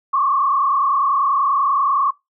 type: tone with frequency modulation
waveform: sine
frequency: 1121 Hz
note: C#6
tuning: 19 cents sharp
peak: -14 dBFS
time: 0.13-2.11 s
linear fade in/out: 10 ms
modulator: 30.2 Hz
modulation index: 1.9
effects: noise-tail reverb RT60 0.2 s tail -22 dB re dry